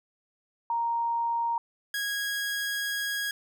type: tone pair in turn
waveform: sine / sawtooth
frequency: 932.3 / 1648.7 Hz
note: A#5 / G#6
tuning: 0 / -13 cents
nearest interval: minor seventh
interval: 987 cents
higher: second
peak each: -25 dBFS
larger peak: neither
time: 0.7-1.58 / 1.94-3.31 s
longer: second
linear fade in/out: 2 ms
effects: none